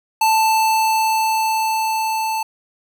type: tone with level ramp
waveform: square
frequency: 882 Hz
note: A5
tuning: 4 cents sharp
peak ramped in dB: -13 to -20 dBFS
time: 0.21-2.43 s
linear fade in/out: 5 ms
effects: none